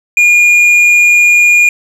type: tone with tanh clipping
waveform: sine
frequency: 2428 Hz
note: D#7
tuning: 43 cents flat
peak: -5 dBFS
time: 0.17-1.69 s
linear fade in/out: 2 ms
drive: 6 dB
effects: none